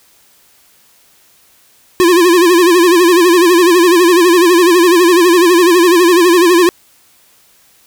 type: tone with vibrato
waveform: square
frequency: 350 Hz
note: F4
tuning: 4 cents sharp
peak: -6 dBFS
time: 2-6.69 s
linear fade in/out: 0 ms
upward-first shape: sine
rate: 12 Hz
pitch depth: 98 cents each way
effects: white hiss -49 dBFS RMS until 7.86 s